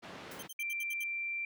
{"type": "band-pass noise", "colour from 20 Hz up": "pink", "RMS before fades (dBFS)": -48, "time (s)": [0.02, 0.48], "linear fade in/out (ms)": 20, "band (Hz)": [180, 3300], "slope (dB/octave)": 12}
{"type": "noise with exponential decay", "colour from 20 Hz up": "white", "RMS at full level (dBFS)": -48, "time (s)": [0.31, 0.54], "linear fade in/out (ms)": 5, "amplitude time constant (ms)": 50}
{"type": "tone bursts", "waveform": "10% pulse", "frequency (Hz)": 3135, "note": "G7", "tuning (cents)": -1, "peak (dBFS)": -35, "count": 7, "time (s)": [0.39, 1.039], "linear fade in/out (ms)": 5, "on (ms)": 37, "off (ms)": 65}
{"type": "tone", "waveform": "sine", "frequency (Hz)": 2356, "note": "D7", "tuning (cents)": 5, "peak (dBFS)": -34, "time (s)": [0.59, 1.45], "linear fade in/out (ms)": 2}
{"effects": []}